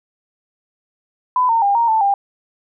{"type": "tone with pitch steps", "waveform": "sine", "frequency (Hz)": [1003, 913, 803, 932, 883, 798], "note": ["B5", "A#5", "G5", "A#5", "A5", "G5"], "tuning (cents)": [26, -36, 41, -1, 6, 31], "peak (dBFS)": -12, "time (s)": [1.36, 2.14], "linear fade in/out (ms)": 2, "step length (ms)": 130, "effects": []}